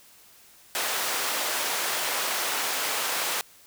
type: high-pass noise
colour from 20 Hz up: pink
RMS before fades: -28 dBFS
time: 0.75-3.41 s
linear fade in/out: 0 ms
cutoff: 680 Hz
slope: 12 dB/octave
effects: white hiss -54 dBFS RMS until 3.66 s